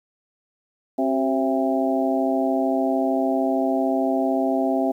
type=harmonic tone with a mistuned harmonic; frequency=133.3 Hz; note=C3; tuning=33 cents sharp; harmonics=2 / 3 / 4 / 5 / 6; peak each=-22 / -28 / -30 / -23 / -29 dBFS; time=0.98-4.92 s; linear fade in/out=10 ms; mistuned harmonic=3; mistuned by=-69 cents; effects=9-bit